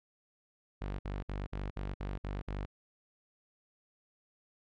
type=tone bursts; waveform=sawtooth; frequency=49.03 Hz; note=G1; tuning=1 cent sharp; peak=-32 dBFS; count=8; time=0.81-2.656 s; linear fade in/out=10 ms; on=180 ms; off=58 ms; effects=low-pass 3000 Hz 12 dB/octave